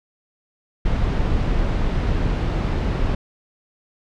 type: noise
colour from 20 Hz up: brown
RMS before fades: -20 dBFS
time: 0.85-3.15 s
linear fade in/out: 5 ms
effects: low-pass 4000 Hz 12 dB/octave